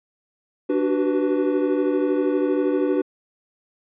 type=chord; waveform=triangle; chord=G major seventh; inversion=second; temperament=equal with one note detuned; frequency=293.7 / 370 / 382.6 / 493.9 Hz; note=D4 / F#4 / G4 / B4; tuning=0 / 0 / -42 / 0 cents; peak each=-20 / -22 / -25 / -23 dBFS; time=0.69-3.02 s; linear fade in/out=10 ms; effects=resampled to 8000 Hz